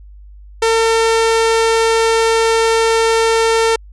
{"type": "tone", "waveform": "sawtooth", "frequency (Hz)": 452.2, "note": "A4", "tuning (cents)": 47, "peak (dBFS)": -7, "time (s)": [0.62, 3.76], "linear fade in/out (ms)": 5, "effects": ["added 50 Hz sine -35 dBFS peak until 3.92 s", "resampled to 22050 Hz"]}